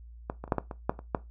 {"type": "clicks", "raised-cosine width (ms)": 1, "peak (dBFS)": [-17, -23, -30, -10, -13, -23, -10, -27, -11], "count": 9, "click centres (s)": [0.299, 0.44, 0.478, 0.522, 0.583, 0.712, 0.895, 0.991, 1.148], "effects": ["noise-tail reverb RT60 0.2 s tail -17 dB re dry", "added 58 Hz sine -45 dBFS peak until 1.3 s"]}